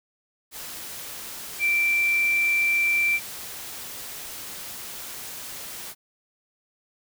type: tone in noise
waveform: sine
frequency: 2347 Hz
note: D7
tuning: 2 cents flat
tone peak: -19 dBFS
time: 1.59-3.2 s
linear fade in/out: 50 ms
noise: white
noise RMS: -37 dBFS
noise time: 0.51-5.95 s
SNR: +15 dB
effects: none